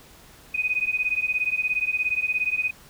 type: beating tone pair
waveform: sine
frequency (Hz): 2489 / 2506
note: D#7 / D#7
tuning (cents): 0 / +12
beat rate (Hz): 17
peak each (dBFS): -25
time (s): 0.54-2.71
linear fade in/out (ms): 10
effects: pink hiss -50 dBFS RMS until 2.89 s